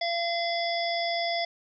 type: harmonic tone with a mistuned harmonic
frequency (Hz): 684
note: F5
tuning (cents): -36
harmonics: 1 / 3 / 5 / 7 / 8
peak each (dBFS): -28 / -33 / -35 / -36 / -37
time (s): 0.01-1.45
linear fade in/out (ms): 5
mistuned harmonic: 8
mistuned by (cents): -72
effects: none